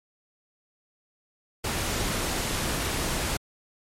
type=noise; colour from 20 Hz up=pink; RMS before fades=-28 dBFS; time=1.64-3.37 s; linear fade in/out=5 ms; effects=low-pass 12000 Hz 12 dB/octave + MP3 64 kbps